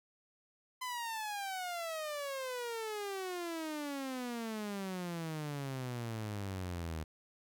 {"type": "exponential sweep", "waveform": "sawtooth", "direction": "down", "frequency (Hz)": [1024, 77.4], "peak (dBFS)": -34, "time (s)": [0.81, 7.04], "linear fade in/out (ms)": 10, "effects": []}